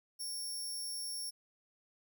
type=tone; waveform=20% pulse; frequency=5490 Hz; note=F8; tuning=31 cents flat; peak=-33 dBFS; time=0.19-1.31 s; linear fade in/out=20 ms; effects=none